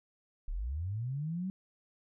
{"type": "linear sweep", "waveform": "sine", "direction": "up", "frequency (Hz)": [30.9, 193.6], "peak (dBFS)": -33, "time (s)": [0.48, 1.5], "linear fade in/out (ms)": 0, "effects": []}